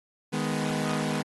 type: chord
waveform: sawtooth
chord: G# minor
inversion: second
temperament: equal with one note detuned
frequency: 155.56 / 207.7 / 248.4 Hz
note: D#3 / G#3 / B3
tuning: 0 / 0 / +10 cents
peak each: -27 dBFS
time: 0.32-1.23 s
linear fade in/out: 20 ms
effects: AAC 32 kbps